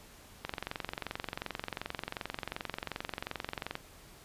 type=click train; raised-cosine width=0.3 ms; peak=-19 dBFS; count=76; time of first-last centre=0.45-3.754 s; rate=22.7 Hz; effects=pink hiss -55 dBFS RMS until 4.24 s + resampled to 32000 Hz